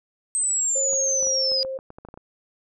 sine linear sweep, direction down, 8300 to 4872 Hz, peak -20 dBFS, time 0.35-1.63 s, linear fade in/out 0 ms
sine tone with pitch glide, 538 to 529.7 Hz, C5 to C5, +48 to +21 cents, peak -27 dBFS, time 0.75-1.78 s, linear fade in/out 10 ms, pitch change -27 cents, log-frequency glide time 1.07-1.39 s
clicks, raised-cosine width 1 ms, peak -27 dBFS, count 12, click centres 0.932 / 1.227 / 1.27 / 1.517 / 1.649 / 1.789 / 1.904 / 1.985 / 2.05 / 2.087 / 2.141 / 2.175 s
effects none

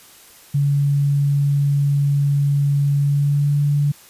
sine tone with pitch glide, 142.1 to 144.67 Hz, C#3 to D3, +43 to -26 cents, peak -14 dBFS, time 0.54-3.92 s, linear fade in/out 10 ms, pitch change +31 cents, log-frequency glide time 2.97-3.6 s, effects white hiss -46 dBFS RMS until 4.09 s + resampled to 32000 Hz

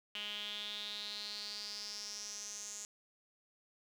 sawtooth tone with band-pass filter sweep, 207.7 Hz, G#3, in tune, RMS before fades -44 dBFS, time 0.15-2.85 s, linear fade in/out 0 ms, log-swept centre 3000 to 6900 Hz, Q 6.6, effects 10-bit

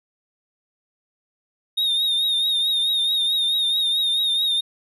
triangle tone with vibrato, 3700 Hz, A#7, 14 cents flat, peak -17 dBFS, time 1.77-4.61 s, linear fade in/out 10 ms, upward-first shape triangle, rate 4.6 Hz, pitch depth 63 cents each way, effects none

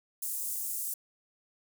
pink high-pass noise, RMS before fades -35 dBFS, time 0.22-0.94 s, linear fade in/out 5 ms, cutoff 8300 Hz, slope 24 dB/octave, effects none

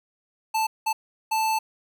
square tone bursts at uneven times, 880 Hz, A5, in tune, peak -22 dBFS, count 3, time 0.54-0.67 / 0.86-0.93 / 1.31-1.59 s, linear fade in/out 10 ms, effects none

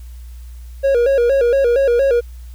triangle tone with vibrato, 511 Hz, C5, 41 cents flat, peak -9 dBFS, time 0.83-2.21 s, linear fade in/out 20 ms, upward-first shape square, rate 4.3 Hz, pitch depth 120 cents each way, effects added 60 Hz sine -31 dBFS peak until 2.54 s + white hiss -52 dBFS RMS until 2.54 s

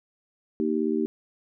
sine chord, Eb major, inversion second, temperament just, 233.3 / 311.1 / 388.9 Hz, Bb3 / Eb4 / G4, +2 / 0 / -14 cents, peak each -27 dBFS, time 0.6-1.06 s, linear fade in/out 0 ms, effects none

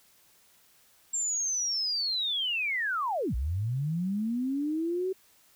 sine linear two-way sweep, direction down then up, 7459 to 55.3 to 383.5 Hz, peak -27 dBFS, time 1.13-5.13 s, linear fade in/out 10 ms, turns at 3.35 s, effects white hiss -62 dBFS RMS until 5.55 s

